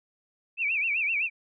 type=tone with vibrato; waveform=sine; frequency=2489 Hz; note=D#7; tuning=in tune; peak=-24 dBFS; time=0.57-1.3 s; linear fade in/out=50 ms; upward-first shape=sine; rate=7.8 Hz; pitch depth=170 cents each way; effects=none